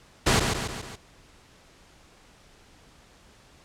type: noise with echo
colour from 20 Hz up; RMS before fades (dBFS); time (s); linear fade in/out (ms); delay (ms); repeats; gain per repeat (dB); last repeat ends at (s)
pink; -20; 0.26-0.4; 10; 140; 4; -5; 0.96
effects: pink hiss -55 dBFS RMS until 3.64 s + low-pass 8000 Hz 12 dB/octave